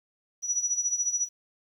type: tone with tremolo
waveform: sine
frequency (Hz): 5870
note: F#8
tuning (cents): -15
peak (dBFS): -22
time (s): 0.42-1.29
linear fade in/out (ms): 50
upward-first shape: sine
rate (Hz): 14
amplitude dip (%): 75
effects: 10-bit